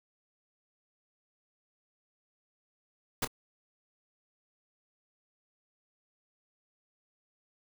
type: noise with echo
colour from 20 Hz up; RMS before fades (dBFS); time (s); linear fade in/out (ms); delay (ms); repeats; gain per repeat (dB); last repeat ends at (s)
pink; -30; 3.22-3.25; 5; 26; 1; -12; 3.276
effects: none